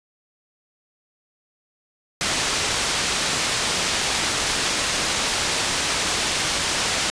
white low-pass noise, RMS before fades -23 dBFS, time 2.21-7.1 s, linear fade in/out 0 ms, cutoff 6200 Hz, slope 12 dB/octave, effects resampled to 22050 Hz

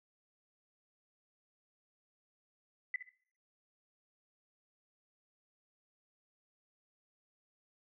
sine tone with echo, 2001 Hz, B6, 22 cents sharp, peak -32 dBFS, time 2.94-2.96 s, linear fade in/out 2 ms, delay 66 ms, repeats 2, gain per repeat -10 dB, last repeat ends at 3.092 s, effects noise-tail reverb RT60 0.5 s tail -18 dB re dry

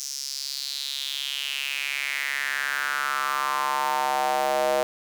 square tone with high-pass filter sweep, 69.3 Hz, C#2, in tune, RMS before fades -27 dBFS, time 0-4.83 s, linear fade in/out 0 ms, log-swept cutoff 5900 to 580 Hz, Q 4.6, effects none

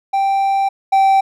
triangle tone pair in turn, 784 / 777.2 Hz, G5 / G5, 0 / -15 cents, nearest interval unison, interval 15 cents, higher first, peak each -11 / -7 dBFS, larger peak second, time 0.13-0.69 / 0.92-1.21 s, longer first, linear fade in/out 10 ms, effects none

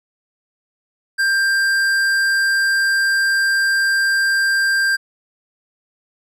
sine tone with tanh clipping, 1586 Hz, G6, 20 cents sharp, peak -16 dBFS, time 1.18-4.97 s, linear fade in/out 20 ms, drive 14 dB, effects none

